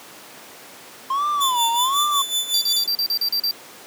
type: tone with vibrato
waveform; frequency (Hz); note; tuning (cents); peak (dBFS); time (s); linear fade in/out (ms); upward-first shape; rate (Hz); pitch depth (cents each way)
triangle; 1046.5; C6; 0; -17; 1.1-2.22; 5; sine; 1.3; 220
type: tone with tremolo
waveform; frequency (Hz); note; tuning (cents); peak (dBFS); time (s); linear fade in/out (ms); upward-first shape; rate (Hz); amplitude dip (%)
sawtooth; 3500; A7; -10; -15; 1.4-2.87; 20; sine; 5.4; 75
type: tone bursts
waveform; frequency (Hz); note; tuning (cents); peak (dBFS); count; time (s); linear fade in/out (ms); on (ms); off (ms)
square; 4699; D8; 0; -19; 9; 2.54-3.511; 2; 75; 37
effects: pink hiss -41 dBFS RMS until 3.86 s + high-pass 300 Hz 12 dB/octave